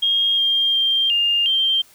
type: tone with pitch steps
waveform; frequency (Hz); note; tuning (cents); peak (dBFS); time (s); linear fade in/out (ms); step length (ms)
sine; 3246 / 3205 / 3180 / 2813 / 3155; G#7 / G7 / G7 / F7 / G7; -40 / +38 / +24 / +12 / +10; -15; 0.02-1.82; 10; 360
effects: white hiss -51 dBFS RMS until 1.94 s